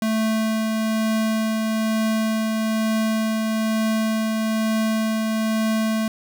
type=tone with tremolo; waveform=square; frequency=220 Hz; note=A3; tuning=in tune; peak=-19 dBFS; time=0.02-6.08 s; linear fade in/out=2 ms; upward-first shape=triangle; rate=1.1 Hz; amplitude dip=25%; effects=none